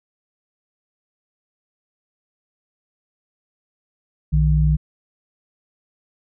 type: tone pair together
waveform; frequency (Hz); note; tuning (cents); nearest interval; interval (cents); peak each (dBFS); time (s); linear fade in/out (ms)
sine; 60.8 / 153.2; B1 / D#3; -26 / -27; octave + major third; 1599; -16; 4.32-4.77; 20
effects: none